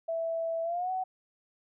sine tone with pitch glide, 659.3 to 748.6 Hz, E5 to F#5, 0 to +20 cents, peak -29 dBFS, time 0.08-1.04 s, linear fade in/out 10 ms, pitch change +220 cents, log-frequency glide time 0.63-0.91 s, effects none

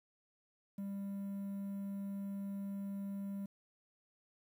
triangle tone with quantisation, 198.2 Hz, G3, 19 cents sharp, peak -37 dBFS, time 0.78-3.46 s, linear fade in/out 5 ms, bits 11, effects none

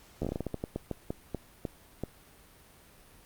slowing click train, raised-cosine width 2 ms, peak -19 dBFS, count 17, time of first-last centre 0.22-2.037 s, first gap 12 ms, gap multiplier 1.26, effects pink hiss -57 dBFS RMS until 3.25 s + Opus 48 kbps

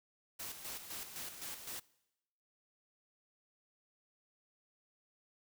white noise with tremolo, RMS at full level -44 dBFS, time 0.39-1.8 s, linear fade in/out 10 ms, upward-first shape square, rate 3.9 Hz, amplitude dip 55%, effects noise-tail reverb RT60 0.9 s tail -22 dB re dry

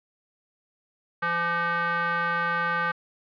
square tone with band-pass filter, 170.8 Hz, F3, 38 cents flat, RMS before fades -26 dBFS, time 1.22-2.92 s, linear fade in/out 10 ms, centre 1400 Hz, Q 4.6, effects resampled to 11025 Hz

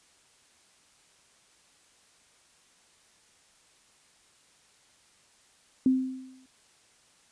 sine tone with exponential decay, 260 Hz, C4, 11 cents flat, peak -17 dBFS, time 5.86-6.46 s, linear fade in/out 2 ms, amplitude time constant 130 ms, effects white hiss -62 dBFS RMS until 7.31 s + resampled to 22050 Hz

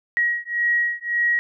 sine beating tone pair, 1900 / 1901.8 Hz, A#6 / A#6, +33 / +34 cents, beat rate 1.8 Hz, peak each -22 dBFS, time 0.17-1.39 s, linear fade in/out 0 ms, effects none

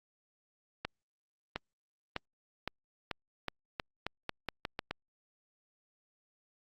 accelerating click train, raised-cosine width 0.3 ms, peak -18 dBFS, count 13, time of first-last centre 0.85-4.91 s, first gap 710 ms, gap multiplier 0.85, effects Opus 48 kbps

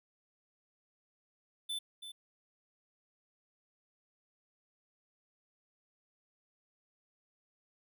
square tone with echo, 3520 Hz, A7, in tune, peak -36 dBFS, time 1.69-1.79 s, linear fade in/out 10 ms, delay 330 ms, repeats 1, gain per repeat -9 dB, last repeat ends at 2.12 s, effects none

